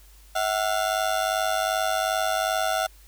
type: ring-modulated tone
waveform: 30% pulse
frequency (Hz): 698.5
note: F5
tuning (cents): 0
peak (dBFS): -17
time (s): 0.35-2.87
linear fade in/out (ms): 10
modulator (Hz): 51.3
effects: added 50 Hz sine -49 dBFS peak until 3.07 s + white hiss -56 dBFS RMS until 3.07 s